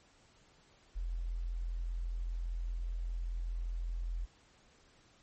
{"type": "tone", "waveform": "sine", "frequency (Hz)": 42.52, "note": "F1", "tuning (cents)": -46, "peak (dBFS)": -34, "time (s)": [0.95, 4.26], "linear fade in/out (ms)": 20, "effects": ["pink hiss -65 dBFS RMS until 5.22 s", "MP3 32 kbps"]}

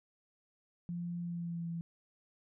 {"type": "tone with pitch glide", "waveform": "sine", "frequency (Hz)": [173.2, 168.08], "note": ["F3", "E3"], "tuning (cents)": [-14, 34], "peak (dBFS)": -36, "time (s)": [0.89, 1.81], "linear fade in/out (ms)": 0, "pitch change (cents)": -52, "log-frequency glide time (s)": [1.21, 1.69], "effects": []}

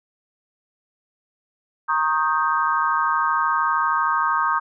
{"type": "chord", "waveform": "sine", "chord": "Eb dominant seventh", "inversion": "second", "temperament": "equal with one note detuned", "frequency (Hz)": [932.3, 1091.6, 1244.5, 1568], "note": ["Bb5", "Db6", "Eb6", "G6"], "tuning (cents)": [0, -27, 0, 0], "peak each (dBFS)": [-24, -23, -22, -25], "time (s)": [1.88, 4.6], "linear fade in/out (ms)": 20, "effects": []}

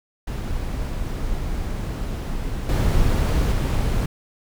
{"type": "noise with level steps", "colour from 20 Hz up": "brown", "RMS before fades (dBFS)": [-26, -18, -20], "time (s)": [0.27, 4.06], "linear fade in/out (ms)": 5, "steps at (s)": [2.69, 3.52], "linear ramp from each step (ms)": 2, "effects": []}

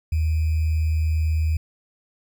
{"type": "tone with sample-and-hold", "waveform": "sine", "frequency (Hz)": 79, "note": "D#2", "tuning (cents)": 27, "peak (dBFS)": -18, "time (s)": [0.12, 1.57], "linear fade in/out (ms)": 5, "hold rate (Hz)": 2450, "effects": []}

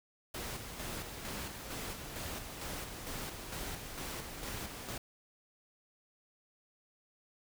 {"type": "noise with tremolo", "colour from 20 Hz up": "pink", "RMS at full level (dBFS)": -41, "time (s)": [0.34, 4.98], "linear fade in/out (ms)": 5, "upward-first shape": "square", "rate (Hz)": 2.2, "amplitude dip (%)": 40, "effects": []}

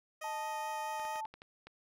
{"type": "tone with vibrato", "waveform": "15% pulse", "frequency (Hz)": 622.3, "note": "D#5", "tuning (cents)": 0, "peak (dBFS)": -35, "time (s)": [0.21, 1.21], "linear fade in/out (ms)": 10, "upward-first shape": "sine", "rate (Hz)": 4.6, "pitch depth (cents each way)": 8}
{"type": "tone", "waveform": "sine", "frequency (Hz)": 877, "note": "A5", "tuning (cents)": -6, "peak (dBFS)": -37, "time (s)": [0.24, 1.26], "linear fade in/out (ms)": 2}
{"type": "clicks", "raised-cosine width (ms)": 0.3, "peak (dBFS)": -34, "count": 7, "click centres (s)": [0.997, 1.052, 1.158, 1.253, 1.34, 1.419, 1.67]}
{"effects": []}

